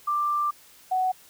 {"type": "tone pair in turn", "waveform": "sine", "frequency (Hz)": [1182, 744.6], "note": ["D6", "F#5"], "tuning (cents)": [11, 11], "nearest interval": "minor sixth", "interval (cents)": 800, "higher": "first", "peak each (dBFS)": [-22, -21], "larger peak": "second", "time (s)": [[0.07, 0.51], [0.91, 1.12]], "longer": "first", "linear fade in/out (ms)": 10, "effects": ["white hiss -53 dBFS RMS until 1.29 s"]}